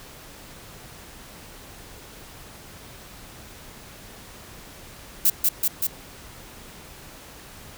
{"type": "noise with echo", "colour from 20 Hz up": "violet", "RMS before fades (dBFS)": -17, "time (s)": [5.25, 5.3], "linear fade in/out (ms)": 5, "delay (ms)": 190, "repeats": 3, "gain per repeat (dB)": -2, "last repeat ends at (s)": 5.87, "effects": ["pink hiss -44 dBFS RMS until 7.77 s"]}